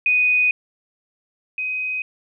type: tone pair in turn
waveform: sine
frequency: 2489 / 2514 Hz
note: D#7 / D#7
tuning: 0 / +17 cents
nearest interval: unison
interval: 17 cents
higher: second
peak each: -14 / -22 dBFS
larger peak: first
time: 0.06-0.51 / 1.58-2.02 s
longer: first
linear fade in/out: 2 ms
effects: none